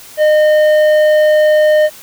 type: tone with tanh clipping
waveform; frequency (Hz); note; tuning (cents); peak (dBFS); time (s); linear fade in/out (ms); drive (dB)
sine; 611; D#5; -32; -8; 0.17-1.9; 50; 9
effects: white hiss -36 dBFS RMS until 2.02 s